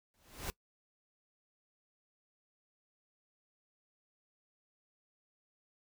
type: noise with exponential growth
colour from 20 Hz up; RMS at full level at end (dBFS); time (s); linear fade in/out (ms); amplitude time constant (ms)
pink; -37; 0.14-0.5; 0; 77
effects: noise-tail reverb RT60 0.1 s tail -21 dB re dry